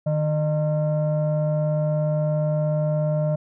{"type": "tone pair together", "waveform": "sine", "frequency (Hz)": [152.84, 608], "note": ["D#3", "D#5"], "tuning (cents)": [-31, -40], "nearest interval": "2 octaves", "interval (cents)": 2391, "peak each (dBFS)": [-19, -22], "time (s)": [0.06, 3.36], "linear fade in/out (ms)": 10, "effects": ["tanh soft clip ceiling -16 dBFS"]}